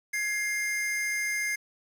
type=tone pair together; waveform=square; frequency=1674.9 / 2109 Hz; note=G#6 / C7; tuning=+14 / +13 cents; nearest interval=major third; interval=399 cents; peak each=-35 / -29 dBFS; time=0.13-1.56 s; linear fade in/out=10 ms; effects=resampled to 32000 Hz + 9-bit